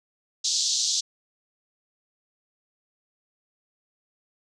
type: band-pass noise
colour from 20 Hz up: white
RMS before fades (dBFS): -25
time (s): 0.44-1.01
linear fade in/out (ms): 10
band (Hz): 3600 to 6900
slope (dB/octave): 48
effects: none